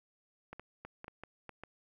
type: clicks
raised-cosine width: 0.5 ms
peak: -30 dBFS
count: 8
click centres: 0.53 / 0.596 / 0.85 / 1.044 / 1.081 / 1.236 / 1.493 / 1.636 s
effects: 11-bit

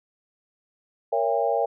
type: chord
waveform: sine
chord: A# diminished seventh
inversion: none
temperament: just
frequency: 466.2 / 559.4 / 671.3 / 805.5 Hz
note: A#4 / C#5 / E5 / G5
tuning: 0 / +16 / +31 / +47 cents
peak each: -26 dBFS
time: 1.12-1.66 s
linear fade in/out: 10 ms
effects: none

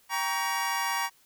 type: chord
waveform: 25% pulse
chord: G diminished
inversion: none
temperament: just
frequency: 784 / 940.8 / 1128.9 Hz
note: G5 / Bb5 / Db6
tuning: 0 / +16 / +31 cents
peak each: -31 / -26 / -29 dBFS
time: 0.09-1.1 s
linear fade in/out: 50 ms
effects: white hiss -62 dBFS RMS until 1.25 s

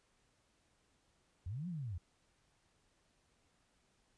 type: linear two-way sweep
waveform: sine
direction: up then down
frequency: 77.78 to 185.4 to 77.78 Hz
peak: -39 dBFS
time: 1.46-1.98 s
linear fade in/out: 5 ms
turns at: 1.68 s
effects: pink hiss -75 dBFS RMS until 4.17 s + resampled to 22050 Hz

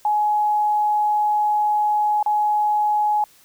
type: tone with dropouts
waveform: sine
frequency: 841 Hz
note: G#5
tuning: 22 cents sharp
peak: -16 dBFS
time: 0.05-3.24 s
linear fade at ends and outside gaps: 2 ms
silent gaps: 2.228-2.261 s
effects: white hiss -53 dBFS RMS until 3.44 s

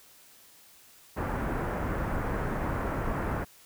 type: low-pass noise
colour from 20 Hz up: pink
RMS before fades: -31 dBFS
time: 1.16-3.45 s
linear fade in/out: 20 ms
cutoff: 1700 Hz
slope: 24 dB/octave
effects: white hiss -56 dBFS RMS until 3.65 s

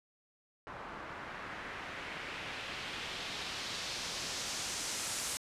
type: noise with low-pass filter sweep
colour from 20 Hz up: white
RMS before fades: -41 dBFS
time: 0.67-5.37 s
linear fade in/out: 0 ms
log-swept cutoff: 1200 to 8800 Hz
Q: 1.3
effects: resampled to 32000 Hz

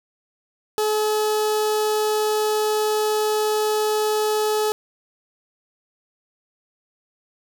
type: tone with notch filter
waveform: sawtooth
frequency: 427.2 Hz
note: G#4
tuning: 49 cents sharp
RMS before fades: -21 dBFS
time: 0.78-4.72 s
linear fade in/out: 0 ms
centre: 2100 Hz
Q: 1.5
effects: none

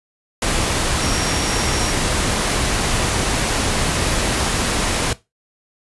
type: tone in noise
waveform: sine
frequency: 5600 Hz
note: F8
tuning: 4 cents sharp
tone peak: -29 dBFS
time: 1.02-1.92 s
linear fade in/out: 2 ms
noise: pink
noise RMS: -19 dBFS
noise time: 0.42-5.13 s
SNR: -13 dB
effects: noise-tail reverb RT60 0.2 s tail -17 dB re dry + resampled to 24000 Hz

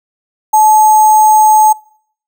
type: tone with sample-and-hold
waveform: sine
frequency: 861 Hz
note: A5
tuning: 38 cents flat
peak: -4 dBFS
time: 0.53-1.73 s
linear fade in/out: 10 ms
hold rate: 7350 Hz
effects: noise-tail reverb RT60 0.6 s tail -24 dB re dry

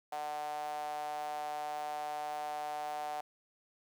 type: tone with high-pass filter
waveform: sawtooth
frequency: 149.7 Hz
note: D3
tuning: 33 cents sharp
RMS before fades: -39 dBFS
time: 0.12-3.21 s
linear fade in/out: 5 ms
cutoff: 730 Hz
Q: 7.7
effects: none

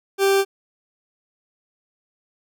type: tone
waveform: 40% pulse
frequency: 392 Hz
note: G4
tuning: in tune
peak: -14 dBFS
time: 0.18-0.45 s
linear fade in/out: 50 ms
effects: none

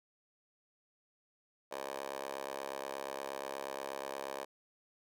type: tone with high-pass filter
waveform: 10% pulse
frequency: 68.4 Hz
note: C#2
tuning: 23 cents flat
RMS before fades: -42 dBFS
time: 1.71-4.45 s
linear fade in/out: 10 ms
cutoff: 620 Hz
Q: 5.2
effects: none

